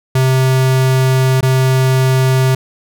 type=tone with dropouts; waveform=square; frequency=130.81 Hz; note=C3; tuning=in tune; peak=-10 dBFS; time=0.15-2.55 s; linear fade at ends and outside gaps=5 ms; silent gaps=1.409-1.427 s; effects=none